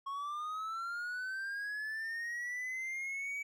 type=linear sweep; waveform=triangle; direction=up; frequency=1091 to 2286 Hz; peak=-35 dBFS; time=0.06-3.43 s; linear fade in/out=10 ms; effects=none